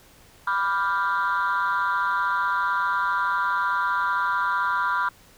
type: chord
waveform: sine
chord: G dominant seventh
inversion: first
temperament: equal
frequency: 987.8 / 1174.7 / 1396.9 / 1568 Hz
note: B5 / D6 / F6 / G6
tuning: 0 / 0 / 0 / 0 cents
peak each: -24 / -26 / -24 / -29 dBFS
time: 0.47-5.09 s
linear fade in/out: 5 ms
effects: tanh soft clip ceiling -16 dBFS + pink hiss -53 dBFS RMS until 5.37 s